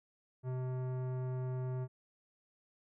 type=tone with tanh clipping; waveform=sine; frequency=127.9 Hz; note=C3; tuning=39 cents flat; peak=-37 dBFS; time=0.43-1.88 s; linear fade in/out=50 ms; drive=16 dB; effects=none